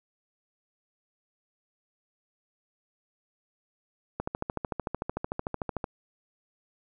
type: click train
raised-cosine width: 1 ms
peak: -16 dBFS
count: 23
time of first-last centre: 4.2-5.842 s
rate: 13.4 Hz
effects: none